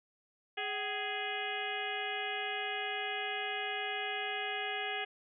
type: harmonic tone with a mistuned harmonic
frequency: 415.3 Hz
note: G#4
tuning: in tune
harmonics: 1 / 2 / 3 / 4 / 5 / 6 / 7 / 8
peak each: -43 / -40 / -49 / -41 / -42 / -43 / -42 / -47 dBFS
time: 0.57-5.05 s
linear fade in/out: 10 ms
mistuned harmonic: 2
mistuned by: -140 cents
effects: none